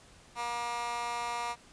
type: tone with high-pass filter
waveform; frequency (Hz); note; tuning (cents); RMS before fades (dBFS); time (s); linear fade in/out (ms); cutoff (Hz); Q
15% pulse; 238; A#3; +36; -35; 0.35-1.56; 50; 1000; 2.1
effects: pink hiss -57 dBFS RMS until 1.72 s + resampled to 22050 Hz